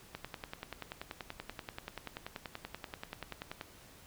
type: click train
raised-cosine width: 0.3 ms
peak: -24 dBFS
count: 37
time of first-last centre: 0.15-3.612 s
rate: 10.4 Hz
effects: pink hiss -57 dBFS RMS until 4.06 s